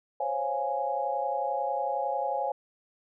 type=chord; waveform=sine; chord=Db major seventh; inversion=third; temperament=equal; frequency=523.3 / 554.4 / 698.5 / 830.6 Hz; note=C5 / Db5 / F5 / Ab5; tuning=0 / 0 / 0 / 0 cents; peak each=-35 / -33 / -34 / -30 dBFS; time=0.2-2.52 s; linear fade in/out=5 ms; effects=none